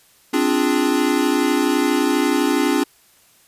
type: chord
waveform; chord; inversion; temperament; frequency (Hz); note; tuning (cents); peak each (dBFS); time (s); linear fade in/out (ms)
square; D half-diminished seventh; third; equal with one note detuned; 261.6 / 293.7 / 349.2 / 411.7; C4 / D4 / F4 / Ab4; 0 / 0 / 0 / -15; -22 / -20 / -23 / -25; 0.33-2.84; 10
effects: white hiss -54 dBFS RMS until 3.47 s + resampled to 32000 Hz